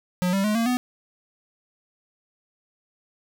square tone with pitch steps, 180.2 / 195.38 / 211.8 / 229.7 / 249 Hz, F#3 / G3 / G#3 / A#3 / B3, -45 / -5 / +34 / -25 / +14 cents, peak -21 dBFS, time 0.22-0.77 s, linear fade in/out 0 ms, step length 110 ms, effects none

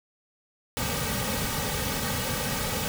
pink noise with comb filter, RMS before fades -29 dBFS, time 0.77-2.88 s, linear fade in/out 0 ms, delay 2.9 ms, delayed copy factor -0.8, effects none

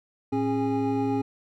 triangle tone cluster, 112.3 / 271 / 412.1 / 821 Hz, A2 / C#4 / G#4 / G#5, +36 / -39 / -13 / -20 cents, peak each -31 / -23 / -28 / -30 dBFS, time 0.32-1.22 s, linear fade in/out 10 ms, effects none

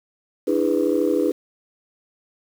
sine chord, E dominant seventh, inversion third, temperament just, 296.7 / 329.6 / 412 / 494.4 Hz, D4 / E4 / G#4 / B4, +18 / 0 / -14 / +2 cents, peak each -22 dBFS, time 0.47-1.32 s, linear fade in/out 10 ms, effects tanh soft clip ceiling -9 dBFS + 7-bit

